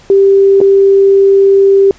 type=tone with dropouts; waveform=sine; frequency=392.7 Hz; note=G4; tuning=3 cents sharp; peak=-3 dBFS; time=0.1-1.91 s; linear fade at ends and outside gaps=1 ms; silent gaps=0.604-0.613 s; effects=pink hiss -41 dBFS RMS until 1.98 s + resampled to 16000 Hz